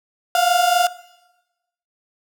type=tone pair together; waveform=35% pulse; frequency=693 / 717 Hz; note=F5 / F5; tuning=-14 / +45 cents; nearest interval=minor second; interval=59 cents; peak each=-16 dBFS; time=0.35-0.87 s; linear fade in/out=2 ms; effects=noise-tail reverb RT60 1.0 s tail -18 dB re dry